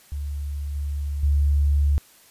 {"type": "tone with level steps", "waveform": "sine", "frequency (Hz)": 72, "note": "D2", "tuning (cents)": -34, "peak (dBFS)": [-26, -24, -16], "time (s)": [0.12, 1.98], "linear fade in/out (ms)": 0, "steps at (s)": [0.75, 1.23], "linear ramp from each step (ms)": 5, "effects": ["white hiss -53 dBFS RMS until 2.3 s", "resampled to 32000 Hz"]}